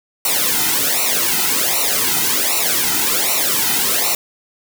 white noise with flanger, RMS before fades -17 dBFS, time 0.25-4.15 s, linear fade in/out 2 ms, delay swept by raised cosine 0.6 to 1.8 ms, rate 1.3 Hz, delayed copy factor -1, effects none

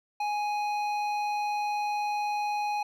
sine tone with hard clipping, 832 Hz, G#5, 3 cents sharp, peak -29 dBFS, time 0.2-2.83 s, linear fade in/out 5 ms, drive 10 dB, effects none

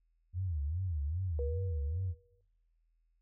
sine tone with vibrato, 82 Hz, E2, 9 cents flat, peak -32 dBFS, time 0.33-2.15 s, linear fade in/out 50 ms, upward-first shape sine, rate 2.5 Hz, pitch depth 260 cents each way
sine tone with exponential decay, 479.9 Hz, B4, 50 cents flat, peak -35 dBFS, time 1.39-2.41 s, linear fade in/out 1 ms, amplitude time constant 220 ms
effects noise-tail reverb RT60 0.8 s tail -21 dB re dry + added 41 Hz sine -70 dBFS peak until 3.21 s

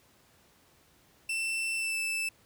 40% pulse tone with pitch glide, 2677 to 2639 Hz, E7 to E7, +26 to +1 cents, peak -29 dBFS, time 1.29-2.29 s, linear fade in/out 5 ms, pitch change -25 cents, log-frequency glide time 1.76-1.97 s, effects pink hiss -63 dBFS RMS until 2.45 s + high-pass 60 Hz 12 dB/octave

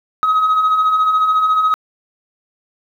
sine beating tone pair, 1256 / 1270 Hz, D#6 / D#6, +16 / +35 cents, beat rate 14 Hz, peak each -19 / -10 dBFS, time 0.23-1.74 s, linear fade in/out 0 ms, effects tanh soft clip ceiling -9 dBFS + 8-bit

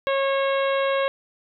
harmonic tone, 546 Hz, C#5, 26 cents flat, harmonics 1 / 2 / 3 / 4 / 5 / 6 / 7, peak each -21 / -27 / -31 / -33 / -35 / -37 / -38 dBFS, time 0.07-1.08 s, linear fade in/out 0 ms, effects none

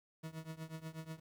40% pulse tone with tremolo, 160 Hz, D#3, 49 cents sharp, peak -40 dBFS, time 0.23-1.2 s, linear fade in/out 10 ms, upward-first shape triangle, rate 8.2 Hz, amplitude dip 95%, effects 11-bit

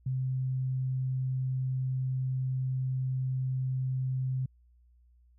sine tone, 130 Hz, C3, 11 cents flat, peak -28 dBFS, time 0.06-4.46 s, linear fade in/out 5 ms, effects added 60 Hz sine -59 dBFS peak until 5.38 s

